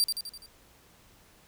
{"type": "tone with echo", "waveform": "sawtooth", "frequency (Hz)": 4705, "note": "D8", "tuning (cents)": 2, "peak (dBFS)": -19, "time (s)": [0, 0.04], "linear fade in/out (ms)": 0, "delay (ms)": 84, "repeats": 5, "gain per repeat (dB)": -5, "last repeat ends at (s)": 0.46, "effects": ["pink hiss -59 dBFS RMS until 1.47 s"]}